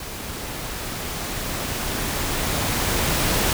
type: noise with level ramp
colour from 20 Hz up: pink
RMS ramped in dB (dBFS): -33 to -20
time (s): 0-3.53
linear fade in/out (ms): 2
effects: none